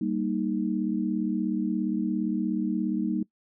sine chord, Eb major, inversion first, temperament equal, 196 / 233.1 / 311.1 Hz, G3 / Bb3 / Eb4, 0 / 0 / 0 cents, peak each -29 dBFS, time 0.01-3.23 s, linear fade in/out 5 ms, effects noise-tail reverb RT60 0.1 s tail -22 dB re dry

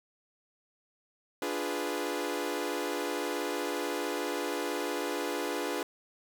sawtooth chord, D diminished seventh, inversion none, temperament equal, 293.7 / 349.2 / 415.3 / 493.9 Hz, D4 / F4 / Ab4 / Cb5, 0 / 0 / 0 / 0 cents, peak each -33 dBFS, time 1.42-5.83 s, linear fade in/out 2 ms, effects none

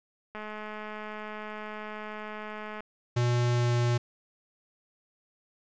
click train, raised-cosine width 0.5 ms, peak -25 dBFS, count 524, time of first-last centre 0.35-2.805 s, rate 213 Hz
square tone with pitch glide, 121 to 120.23 Hz, B2 to B2, -35 to -46 cents, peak -24 dBFS, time 3.16-3.98 s, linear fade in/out 10 ms, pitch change -11 cents, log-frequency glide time 3.52-3.73 s
effects resampled to 16000 Hz + 10-bit

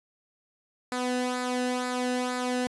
sawtooth tone with flanger, 250 Hz, B3, 21 cents sharp, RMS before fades -29 dBFS, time 0.92-2.67 s, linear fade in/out 0 ms, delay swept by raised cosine 0.33 to 0.9 ms, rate 2.1 Hz, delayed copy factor -0.6, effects resampled to 24000 Hz

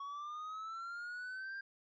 triangle linear sweep, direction up, 1111 to 1600 Hz, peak -40 dBFS, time 0-1.61 s, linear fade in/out 5 ms, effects resampled to 16000 Hz

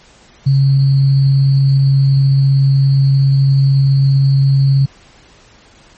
sine tone with sample-and-hold, 136.7 Hz, C#3, 24 cents flat, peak -7 dBFS, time 0.46-4.86 s, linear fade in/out 10 ms, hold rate 4410 Hz, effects pink hiss -45 dBFS RMS until 5.97 s + MP3 32 kbps

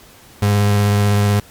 35% pulse tone with vibrato, 102.4 Hz, G#2, 24 cents flat, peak -10 dBFS, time 0.42-1.4 s, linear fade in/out 5 ms, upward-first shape sine, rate 16 Hz, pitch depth 13 cents each way, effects pink hiss -44 dBFS RMS until 1.5 s + MP3 96 kbps

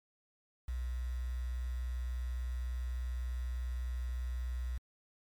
sine tone with quantisation, 61.74 Hz, B1, in tune, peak -34 dBFS, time 0.68-4.78 s, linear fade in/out 5 ms, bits 9, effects MP3 96 kbps

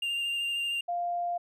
triangle tone with vibrato, 2794 Hz, F7, in tune, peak -27 dBFS, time 0.02-0.81 s, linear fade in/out 5 ms, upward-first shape sine, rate 13 Hz, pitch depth 15 cents each way
sine tone, 698.5 Hz, F5, in tune, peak -28 dBFS, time 0.88-1.38 s, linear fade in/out 10 ms
effects none

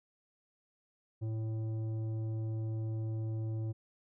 triangle tone with tanh clipping, 110.7 Hz, A2, 11 cents sharp, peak -35 dBFS, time 1.21-3.73 s, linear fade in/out 20 ms, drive 14 dB, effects none

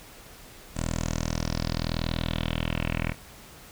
10% pulse tone with low-pass filter sweep, 40.78 Hz, E1, 18 cents flat, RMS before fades -29 dBFS, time 0.74-3.15 s, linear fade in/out 50 ms, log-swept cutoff 8100 to 2300 Hz, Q 4.5, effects pink hiss -48 dBFS RMS until 3.71 s

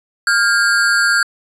square ring-modulated tone, 1509 Hz, F#6, 34 cents sharp, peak -9 dBFS, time 0.27-1.23 s, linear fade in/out 2 ms, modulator 108 Hz, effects resampled to 24000 Hz

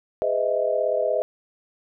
sine chord, E major seventh, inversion first, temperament equal with one note detuned, 415.3 / 506.9 / 622.3 / 659.3 Hz, G#4 / B4 / D#5 / E5, 0 / +45 / 0 / 0 cents, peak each -29 / -25 / -23 / -28 dBFS, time 0.22-1.22 s, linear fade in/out 0 ms, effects none

